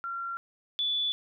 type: tone pair in turn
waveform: sine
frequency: 1373 / 3460 Hz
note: F6 / A7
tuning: -30 / -30 cents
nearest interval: octave + major third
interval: 1600 cents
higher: second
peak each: -32 / -26 dBFS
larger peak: second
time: 0.04-0.37 / 0.79-1.12 s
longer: neither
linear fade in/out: 0 ms
effects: none